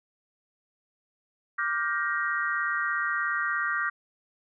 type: chord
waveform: sine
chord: G minor seventh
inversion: second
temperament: just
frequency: 1176 / 1411.2 / 1568 / 1881.6 Hz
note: D6 / F6 / G6 / Bb6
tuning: +2 / +18 / 0 / +16 cents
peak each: -31 dBFS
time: 1.58-3.9 s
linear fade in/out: 10 ms
effects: none